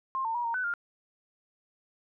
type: tone with pitch steps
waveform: sine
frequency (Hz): 1060 / 902 / 959 / 927 / 1502 / 1405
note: C6 / A5 / A#5 / A#5 / F#6 / F6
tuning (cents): +22 / +43 / +49 / -10 / +26 / +10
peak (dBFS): -28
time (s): 0.15-0.738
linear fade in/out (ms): 0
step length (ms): 98
effects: none